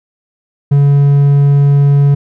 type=tone; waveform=triangle; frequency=141.8 Hz; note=C#3; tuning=40 cents sharp; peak=-3 dBFS; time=0.71-2.15 s; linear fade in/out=10 ms; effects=none